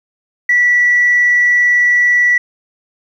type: tone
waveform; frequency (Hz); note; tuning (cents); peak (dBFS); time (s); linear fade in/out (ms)
sine; 1953; B6; -20; -7; 0.49-2.38; 5
effects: tanh soft clip ceiling -3 dBFS + 8-bit